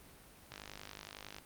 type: click train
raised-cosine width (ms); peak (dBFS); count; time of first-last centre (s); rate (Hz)
0.2; -28; 45; 0.52-1.384; 50.9
effects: pink hiss -58 dBFS RMS until 1.45 s + Opus 32 kbps